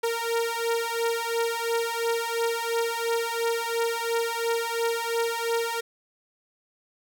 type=beating tone pair; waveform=sawtooth; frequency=461.4 / 464.3 Hz; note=A#4 / A#4; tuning=-18 / -7 cents; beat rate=2.9 Hz; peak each=-24 dBFS; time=0.03-5.81 s; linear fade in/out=10 ms; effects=none